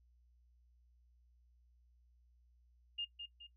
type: tone with echo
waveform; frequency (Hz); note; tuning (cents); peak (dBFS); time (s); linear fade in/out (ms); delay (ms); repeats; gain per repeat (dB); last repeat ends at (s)
sine; 2825; F7; +19; -37; 2.98-3.05; 10; 210; 2; -7; 3.47
effects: noise-tail reverb RT60 0.1 s tail -17 dB re dry + added 60 Hz sine -66 dBFS peak until 3.56 s